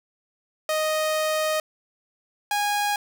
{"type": "tone pair in turn", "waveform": "sawtooth", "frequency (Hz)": [622.3, 822.8], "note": ["D#5", "G#5"], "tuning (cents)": [0, -16], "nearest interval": "perfect fourth", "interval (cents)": 484, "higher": "second", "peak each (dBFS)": -18, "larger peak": "neither", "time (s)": [[0.69, 1.6], [2.51, 2.96]], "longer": "first", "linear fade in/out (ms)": 2, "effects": []}